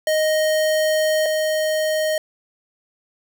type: tone pair in turn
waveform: square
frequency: 622.3 / 622.3 Hz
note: D#5 / D#5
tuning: 0 / 0 cents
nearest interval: unison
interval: 0 cents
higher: neither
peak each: -17 / -19 dBFS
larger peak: first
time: 0.07-1.26 / 1.26-2.18 s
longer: first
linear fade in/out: 2 ms
effects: none